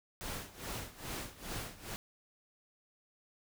pink noise with tremolo, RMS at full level -40 dBFS, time 0.21-1.96 s, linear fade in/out 0 ms, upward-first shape sine, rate 2.4 Hz, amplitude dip 85%, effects none

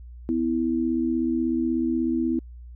sine tone pair together, 250.6 / 327 Hz, B3 / E4, +25 / -14 cents, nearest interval perfect fourth, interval 461 cents, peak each -24 dBFS, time 0.29-2.39 s, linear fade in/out 0 ms, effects added 60 Hz sine -39 dBFS peak until 2.75 s

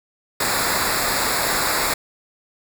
pink noise with comb filter, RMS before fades -21 dBFS, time 0.4-1.94 s, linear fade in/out 5 ms, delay 0.33 ms, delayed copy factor -0.8, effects none

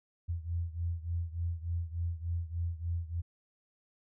sine beating tone pair, 83.9 / 87.3 Hz, E2 / F2, +31 / 0 cents, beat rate 3.4 Hz, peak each -34 / -37 dBFS, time 0.28-3.22 s, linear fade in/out 20 ms, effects none

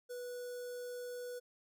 square tone with notch filter, 490.8 Hz, B4, 11 cents flat, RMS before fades -44 dBFS, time 0.09-1.4 s, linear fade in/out 20 ms, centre 2500 Hz, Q 0.72, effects none

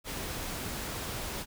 pink noise, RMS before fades -37 dBFS, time 0.04-1.46 s, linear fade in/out 50 ms, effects none

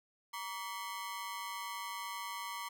sawtooth ring-modulated tone, 1046.5 Hz, C6, in tune, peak -33 dBFS, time 0.33-2.69 s, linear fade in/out 10 ms, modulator 101 Hz, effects none

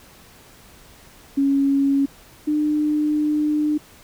sine tone pair in turn, 276.9 / 300.9 Hz, C#4 / D4, -2 / +42 cents, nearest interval minor second, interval 144 cents, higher second, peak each -15 / -17 dBFS, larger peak first, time 1.37-2.06 / 2.47-3.78 s, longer second, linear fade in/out 10 ms, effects pink hiss -48 dBFS RMS until 4.03 s

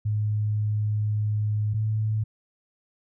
sine tone pair in turn, 105.9 / 108.44 Hz, G#2 / A2, +34 / -25 cents, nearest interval unison, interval 41 cents, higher second, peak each -22 dBFS, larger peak neither, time 0.05-1.74 / 1.74-2.24 s, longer first, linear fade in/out 10 ms, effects none

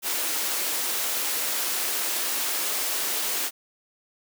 white high-pass noise, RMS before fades -27 dBFS, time 0.02-3.51 s, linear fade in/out 50 ms, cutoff 270 Hz, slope 24 dB/octave, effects none

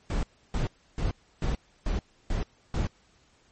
brown noise bursts, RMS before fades -27 dBFS, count 7, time 0.1-2.87 s, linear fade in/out 2 ms, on 130 ms, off 310 ms, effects pink hiss -63 dBFS RMS until 3.51 s + MP3 32 kbps

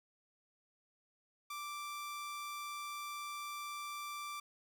sawtooth tone, 1174 Hz, D6, 1 cent flat, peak -38 dBFS, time 1.5-4.4 s, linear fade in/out 5 ms, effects none

